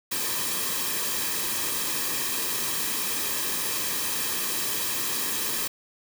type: noise with comb filter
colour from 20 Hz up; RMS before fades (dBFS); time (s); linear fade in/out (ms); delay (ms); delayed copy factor
white; -28; 0.11-5.68; 10; 1.4; -0.6
effects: none